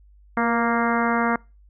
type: harmonic tone with a mistuned harmonic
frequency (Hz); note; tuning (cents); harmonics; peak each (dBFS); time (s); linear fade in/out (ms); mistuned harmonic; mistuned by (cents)
233.1; A#3; 0; 1 / 2 / 3 / 4 / 5 / 6 / 7 / 8 / 9; -23 / -28 / -27 / -27 / -27 / -28 / -31 / -34 / -34; 0.37-1.36; 2; 2; +26
effects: noise-tail reverb RT60 0.3 s tail -26 dB re dry + added 50 Hz sine -49 dBFS peak until 1.69 s